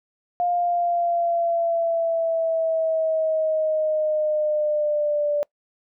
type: exponential sweep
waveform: sine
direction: down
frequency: 707 to 585 Hz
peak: -19 dBFS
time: 0.4-5.43 s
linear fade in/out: 0 ms
effects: noise-tail reverb RT60 0.1 s tail -25 dB re dry